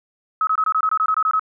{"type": "tone bursts", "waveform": "sine", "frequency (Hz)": 1281, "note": "E6", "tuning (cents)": -50, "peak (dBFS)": -15, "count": 12, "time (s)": [0.41, 1.395], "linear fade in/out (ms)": 2, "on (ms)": 61, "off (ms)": 23, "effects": []}